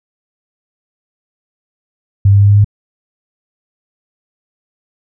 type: tone with pitch steps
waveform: sine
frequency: 99.2 / 100.12 / 101.05 / 101.99 / 102.94 Hz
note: G2 / G2 / G#2 / G#2 / G#2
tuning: +21 / +37 / -47 / -31 / -15 cents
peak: -4 dBFS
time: 2.25-2.645 s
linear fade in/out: 5 ms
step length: 79 ms
effects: none